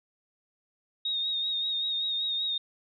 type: tone with vibrato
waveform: sine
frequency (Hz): 3729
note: A#7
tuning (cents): 0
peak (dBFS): -27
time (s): 1.05-2.58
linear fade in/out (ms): 5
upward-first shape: sine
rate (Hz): 5.2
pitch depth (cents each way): 37
effects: none